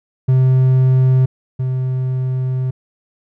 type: tone pair in turn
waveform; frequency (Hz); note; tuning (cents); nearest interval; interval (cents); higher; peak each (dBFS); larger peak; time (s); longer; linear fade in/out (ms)
triangle; 129.8 / 129.14; C3 / C3; -13 / -22; unison; 9; first; -7 / -14; first; 0.28-1.26 / 1.59-2.71; second; 10
effects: none